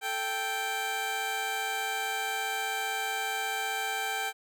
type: tone pair together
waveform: 15% pulse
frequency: 439.6 / 784 Hz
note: A4 / G5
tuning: -2 / 0 cents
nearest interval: minor seventh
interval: 1002 cents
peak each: -32 / -24 dBFS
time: 0.01-4.33 s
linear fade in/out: 50 ms
effects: none